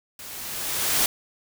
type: noise with level ramp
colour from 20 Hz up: white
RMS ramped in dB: -40 to -20 dBFS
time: 0.19-1.06 s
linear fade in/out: 2 ms
effects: none